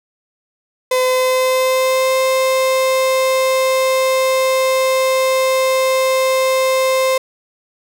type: tone with pitch glide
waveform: 35% pulse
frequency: 510 to 523.4 Hz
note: C5 to C5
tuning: -44 to 0 cents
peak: -11 dBFS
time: 0.91-7.18 s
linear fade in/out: 5 ms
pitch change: +44 cents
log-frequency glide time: 1.01-2.16 s
effects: none